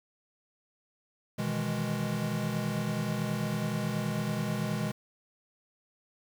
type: chord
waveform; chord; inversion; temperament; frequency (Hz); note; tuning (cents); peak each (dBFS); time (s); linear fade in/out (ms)
square; E major seventh; second; equal; 123.47 / 155.56 / 164.81 / 207.7; B2 / D#3 / E3 / G#3; 0 / 0 / 0 / 0; -36 / -37 / -38 / -34; 1.38-4.92; 10
effects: 9-bit